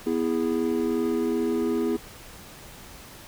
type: chord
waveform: triangle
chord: E major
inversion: second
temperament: equal with one note detuned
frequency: 246.9 / 329.6 / 412 Hz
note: B3 / E4 / G#4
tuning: 0 / 0 / -14 cents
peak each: -25 dBFS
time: 0.06-1.97 s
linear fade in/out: 10 ms
effects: pink hiss -45 dBFS RMS until 3.27 s